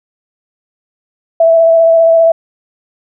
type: tone with vibrato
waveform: sine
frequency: 659.3 Hz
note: E5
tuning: in tune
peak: -4 dBFS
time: 1.4-2.32 s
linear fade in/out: 5 ms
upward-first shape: square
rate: 15 Hz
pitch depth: 12 cents each way
effects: none